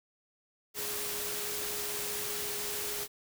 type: tone in noise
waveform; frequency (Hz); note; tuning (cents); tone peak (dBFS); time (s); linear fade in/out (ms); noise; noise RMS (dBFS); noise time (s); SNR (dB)
sine; 415.3; G#4; 0; -43; 0.74-3.08; 50; white; -36; 0.74-3.08; -10
effects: none